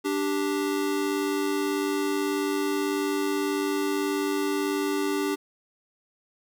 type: tone pair together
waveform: square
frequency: 293.5 / 391.8 Hz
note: D4 / G4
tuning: -1 / -1 cents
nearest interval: perfect fourth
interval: 500 cents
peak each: -28 dBFS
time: 0.04-5.36 s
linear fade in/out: 20 ms
effects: none